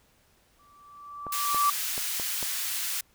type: tone with exponential growth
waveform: sine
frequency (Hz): 1162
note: D6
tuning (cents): -19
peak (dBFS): -19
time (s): 0.59-1.7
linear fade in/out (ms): 5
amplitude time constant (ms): 240
type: clicks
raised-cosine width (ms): 1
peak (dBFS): -23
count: 5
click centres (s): 1.267 / 1.546 / 1.979 / 2.198 / 2.428
type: high-pass noise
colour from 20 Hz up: white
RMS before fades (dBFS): -31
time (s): 1.32-3.01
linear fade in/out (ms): 5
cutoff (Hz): 1500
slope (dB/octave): 12
effects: pink hiss -64 dBFS RMS until 3.14 s